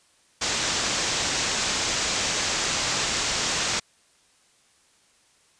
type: low-pass noise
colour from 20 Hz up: white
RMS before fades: -26 dBFS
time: 0.41-3.8 s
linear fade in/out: 10 ms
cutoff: 7500 Hz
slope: 48 dB/octave
effects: white hiss -61 dBFS RMS until 5.59 s + resampled to 22050 Hz